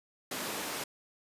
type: high-pass noise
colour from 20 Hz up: pink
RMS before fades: -37 dBFS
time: 0.31-0.84 s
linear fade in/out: 5 ms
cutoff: 260 Hz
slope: 12 dB/octave
effects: resampled to 32000 Hz